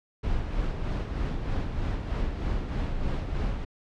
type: noise with tremolo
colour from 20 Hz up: brown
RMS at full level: -27 dBFS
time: 0.23-3.65 s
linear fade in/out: 10 ms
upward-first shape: sine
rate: 3.2 Hz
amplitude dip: 45%
effects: low-pass 4000 Hz 12 dB/octave